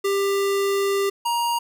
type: tone pair in turn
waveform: square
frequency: 396.4 / 942.8 Hz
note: G4 / A#5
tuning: +19 / +19 cents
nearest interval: octave + minor third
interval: 1500 cents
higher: second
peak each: -20 / -21 dBFS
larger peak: first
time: 0.04-1.1 / 1.25-1.59 s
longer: first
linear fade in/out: 10 ms
effects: none